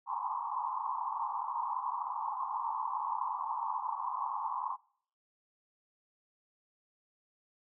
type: band-pass noise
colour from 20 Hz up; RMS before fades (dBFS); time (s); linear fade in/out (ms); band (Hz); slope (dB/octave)
white; -36; 0.06-4.77; 50; 840 to 1100; 96
effects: noise-tail reverb RT60 0.6 s tail -24 dB re dry